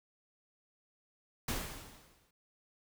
pink noise with exponential decay, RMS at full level -34 dBFS, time 1.48-2.31 s, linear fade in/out 5 ms, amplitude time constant 180 ms, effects none

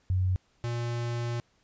sine / square tone pair in turn, 92.5 / 118.79 Hz, F#2 / A#2, 0 / +33 cents, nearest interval major third, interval 433 cents, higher second, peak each -23 / -30 dBFS, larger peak first, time 0.1-0.36 / 0.64-1.4 s, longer second, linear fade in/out 0 ms, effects pink hiss -68 dBFS RMS until 1.63 s + resampled to 16000 Hz

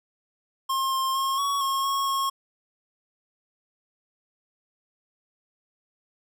square tone with pitch steps, 1068 / 1061 / 1076 / 1120 / 1083 / 1096 / 1088 Hz, C6 / C6 / C6 / C#6 / C#6 / C#6 / C#6, +35 / +24 / +48 / +18 / -41 / -20 / -33 cents, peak -24 dBFS, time 0.69-2.3 s, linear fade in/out 10 ms, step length 230 ms, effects none

